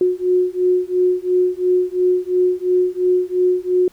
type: beating tone pair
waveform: sine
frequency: 362 / 364.9 Hz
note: F#4 / F#4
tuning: -38 / -24 cents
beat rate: 2.9 Hz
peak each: -17 dBFS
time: 0.01-3.88 s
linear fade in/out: 2 ms
effects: pink hiss -53 dBFS RMS until 3.92 s